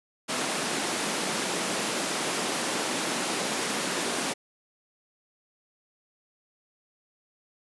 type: high-pass noise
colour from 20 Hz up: pink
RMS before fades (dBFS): -29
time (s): 0.28-4.34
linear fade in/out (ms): 20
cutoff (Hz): 200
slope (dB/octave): 24
effects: resampled to 24000 Hz